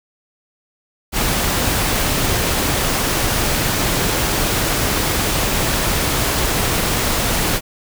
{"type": "noise", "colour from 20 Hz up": "pink", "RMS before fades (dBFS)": -18, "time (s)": [1.12, 7.61], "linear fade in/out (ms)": 50, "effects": []}